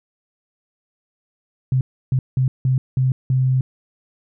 sine tone bursts at uneven times, 129.9 Hz, C3, 12 cents flat, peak -14 dBFS, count 6, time 1.72-1.81 / 2.12-2.19 / 2.37-2.48 / 2.65-2.78 / 2.97-3.12 / 3.3-3.61 s, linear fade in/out 2 ms, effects none

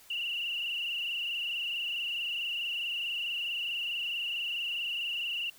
sine tone with frequency modulation, 2826 Hz, F7, 20 cents sharp, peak -31 dBFS, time 0.1-5.5 s, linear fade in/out 5 ms, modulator 24.6 Hz, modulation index 4.5, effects white hiss -57 dBFS RMS until 5.58 s

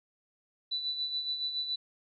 sine tone with tremolo, 3975 Hz, B7, 10 cents sharp, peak -29 dBFS, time 0.71-1.76 s, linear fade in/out 10 ms, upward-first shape sine, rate 7.1 Hz, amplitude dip 55%, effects none

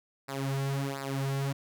sawtooth tone with flanger, 137.2 Hz, C#3, 17 cents flat, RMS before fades -32 dBFS, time 0.28-1.53 s, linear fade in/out 10 ms, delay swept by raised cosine 0.31 to 4.11 ms, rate 1.4 Hz, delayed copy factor -0.85, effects none

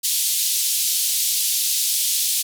white band-pass noise, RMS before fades -21 dBFS, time 0.03-2.43 s, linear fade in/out 20 ms, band 3200 to 14000 Hz, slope 24 dB/octave, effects none

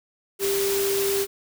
sine tone in noise, 395.6 Hz, G4, 16 cents sharp, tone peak -22 dBFS, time 0.39-1.27 s, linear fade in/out 50 ms, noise white, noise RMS -28 dBFS, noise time 0.39-1.27 s, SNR +3 dB, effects none

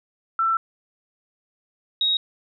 sine tone pair in turn, 1337 / 3782 Hz, E6 / A#7, +24 / +24 cents, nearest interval octave + tritone, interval 1800 cents, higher second, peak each -18 dBFS, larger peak neither, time 0.39-0.57 / 2.01-2.17 s, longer first, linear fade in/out 2 ms, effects none

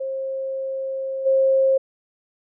sine tone with level steps, 534 Hz, C5, 35 cents sharp, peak -24 / -14 dBFS, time 0-1.78 s, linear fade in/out 10 ms, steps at 1.25 s, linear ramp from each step 20 ms, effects none

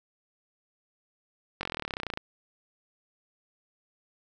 slowing click train, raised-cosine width 0.3 ms, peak -16 dBFS, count 21, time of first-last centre 1.61-2.174 s, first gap 21 ms, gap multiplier 1.03, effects none

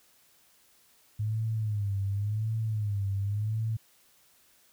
sine tone with vibrato, 104.7 Hz, G#2, 15 cents sharp, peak -27 dBFS, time 1.19-3.77 s, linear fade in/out 10 ms, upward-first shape sine, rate 0.91 Hz, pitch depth 110 cents each way, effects white hiss -63 dBFS RMS until 4.72 s

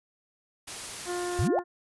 white noise, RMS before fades -38 dBFS, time 0.67-1.48 s, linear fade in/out 10 ms
harmonic tone, 354.5 Hz, F4, 26 cents sharp, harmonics 1 / 2 / 3 / 4 / 5, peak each -31 / -37 / -41 / -43 / -45 dBFS, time 1.05-1.64 s, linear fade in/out 50 ms
sine exponential sweep, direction up, 77.78 to 859 Hz, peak -23 dBFS, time 1.39-1.59 s, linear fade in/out 0 ms
effects resampled to 24000 Hz

